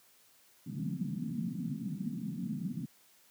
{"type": "band-pass noise", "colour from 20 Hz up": "white", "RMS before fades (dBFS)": -37, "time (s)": [0.66, 2.86], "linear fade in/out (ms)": 10, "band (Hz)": [140, 240], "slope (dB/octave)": 48, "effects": ["white hiss -64 dBFS RMS until 3.3 s", "high-pass 80 Hz 12 dB/octave"]}